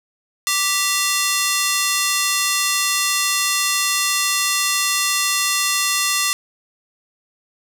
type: ring-modulated tone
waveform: 10% pulse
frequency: 1568 Hz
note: G6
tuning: in tune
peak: -5 dBFS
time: 0.47-6.33 s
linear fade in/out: 0 ms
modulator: 401 Hz
effects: none